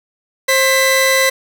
sawtooth tone pair together, 530.4 / 2000 Hz, C5 / B6, +23 / +21 cents, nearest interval octave + major seventh, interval 2298 cents, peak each -10 dBFS, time 0.48-1.3 s, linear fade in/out 10 ms, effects 7-bit

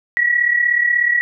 sine tone pair together, 1897 / 1933.5 Hz, A#6 / B6, +30 / -37 cents, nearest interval unison, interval 33 cents, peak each -19 / -14 dBFS, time 0.17-1.21 s, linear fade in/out 0 ms, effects none

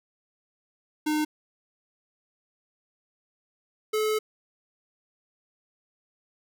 square tone pair in turn, 304.7 / 430.9 Hz, D#4 / A4, -36 / -36 cents, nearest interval tritone, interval 600 cents, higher second, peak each -24 dBFS, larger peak neither, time 1.06-1.25 / 3.93-4.19 s, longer second, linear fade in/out 10 ms, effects none

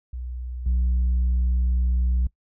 sine tone with level steps, 61.74 Hz, B1, in tune, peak -29 / -16 dBFS, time 0.13-2.27 s, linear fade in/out 5 ms, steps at 0.66 s, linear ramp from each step 5 ms, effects noise-tail reverb RT60 0.1 s tail -23 dB re dry + tanh soft clip ceiling -17 dBFS

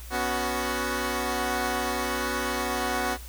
10% pulse chord, B suspended second, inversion none, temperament equal with one note detuned, 246.9 / 279.6 / 370 Hz, B3 / C#4 / F#4, 0 / +15 / 0 cents, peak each -22 / -24 / -22 dBFS, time 0.1-3.18 s, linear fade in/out 50 ms, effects added 60 Hz sine -39 dBFS peak until 3.28 s + white hiss -47 dBFS RMS until 3.28 s

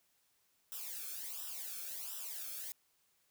blue noise with flanger, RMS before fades -44 dBFS, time 0.72-2.72 s, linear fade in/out 0 ms, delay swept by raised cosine 0.45 to 1.05 ms, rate 1.4 Hz, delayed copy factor -1, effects white hiss -75 dBFS RMS until 3.3 s

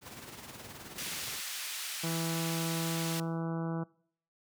pink noise with tremolo, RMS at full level -44 dBFS, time 0.01-1.41 s, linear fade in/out 50 ms, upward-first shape sine, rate 19 Hz, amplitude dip 50%
pink band-pass noise, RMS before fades -39 dBFS, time 0.98-3.2 s, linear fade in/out 2 ms, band 2100 to 16000 Hz, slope 12 dB/octave
harmonic tone, 164.81 Hz, E3, in tune, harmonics 1 / 2 / 3 / 4 / 5 / 6 / 7 / 8 / 9, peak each -33 / -39 / -43 / -45 / -47 / -49 / -50 / -51 / -52 dBFS, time 2.03-3.84 s, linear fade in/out 10 ms
effects noise-tail reverb RT60 0.6 s tail -24 dB re dry + high-pass 100 Hz 12 dB/octave

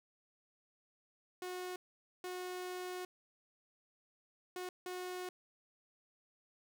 sawtooth tone bursts at uneven times, 363.9 Hz, F#4, 29 cents flat, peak -37 dBFS, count 4, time 1.42-1.76 / 2.24-3.05 / 4.56-4.69 / 4.86-5.29 s, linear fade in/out 2 ms, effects none

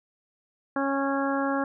harmonic tone, 275.3 Hz, C#4, 12 cents flat, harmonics 1 / 2 / 3 / 4 / 5 / 6, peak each -27 / -30 / -32 / -33 / -34 / -35 dBFS, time 0.76-1.64 s, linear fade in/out 2 ms, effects none

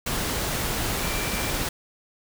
sine tone in noise, 2349 Hz, D7, in tune, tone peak -35 dBFS, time 1.03-1.51 s, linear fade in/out 5 ms, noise pink, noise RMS -27 dBFS, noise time 0.06-1.69 s, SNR -11 dB, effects none

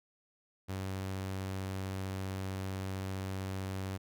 sawtooth tone, 95.5 Hz, G2, 45 cents flat, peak -32 dBFS, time 0.68-3.98 s, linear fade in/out 20 ms, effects none

